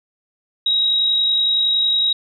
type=tone with amplitude modulation; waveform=sine; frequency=3816 Hz; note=A#7; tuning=40 cents sharp; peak=-13 dBFS; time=0.66-2.13 s; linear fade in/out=5 ms; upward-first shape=sine; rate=50.8 Hz; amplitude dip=25%; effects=none